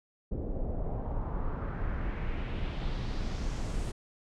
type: noise with low-pass filter sweep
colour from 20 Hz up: brown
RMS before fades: -33 dBFS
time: 0.31-3.92 s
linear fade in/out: 10 ms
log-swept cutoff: 440 to 9100 Hz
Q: 2
effects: none